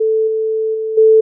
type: tone with level steps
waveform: sine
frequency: 440 Hz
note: A4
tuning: in tune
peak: -11 / -14 / -17 / -5 dBFS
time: 0-1.21 s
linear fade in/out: 10 ms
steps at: 0.27 / 0.74 / 0.97 s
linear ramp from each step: 10 ms
effects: none